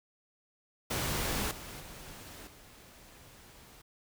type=noise with level steps; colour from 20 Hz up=pink; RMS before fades=-33 / -45 / -48 / -55 dBFS; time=0.9-3.82 s; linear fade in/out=10 ms; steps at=1.51 / 1.8 / 2.47 s; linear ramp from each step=2 ms; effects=none